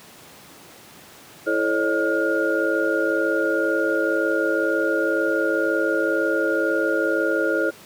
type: tone cluster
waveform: sine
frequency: 330.5 / 435.9 / 542 / 604 / 1421 Hz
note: E4 / A4 / C#5 / D5 / F6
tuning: +5 / -16 / -39 / +48 / +30 cents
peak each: -24 / -26 / -24 / -28 / -24 dBFS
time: 1.46-7.71 s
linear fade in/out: 20 ms
effects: pink hiss -45 dBFS RMS until 7.85 s + high-pass 150 Hz 12 dB/octave